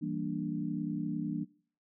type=chord; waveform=sine; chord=E half-diminished seventh; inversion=none; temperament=equal; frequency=164.81 / 196 / 233.1 / 293.7 Hz; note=E3 / G3 / Bb3 / D4; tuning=0 / 0 / 0 / 0 cents; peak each=-38 / -39 / -38 / -36 dBFS; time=0.01-1.45 s; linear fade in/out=20 ms; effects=noise-tail reverb RT60 0.5 s tail -22 dB re dry